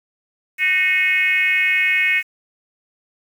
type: tone with frequency modulation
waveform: sine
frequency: 2185 Hz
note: C#7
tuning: 26 cents flat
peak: -14 dBFS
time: 0.58-2.23 s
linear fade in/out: 50 ms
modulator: 340 Hz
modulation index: 1.1
effects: 7-bit